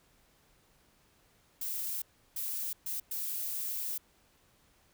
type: noise bursts at uneven times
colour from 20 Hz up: violet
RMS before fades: -36 dBFS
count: 4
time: 1.61-2.02 / 2.36-2.73 / 2.86-3 / 3.11-3.98 s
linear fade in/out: 5 ms
effects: pink hiss -67 dBFS RMS until 4.93 s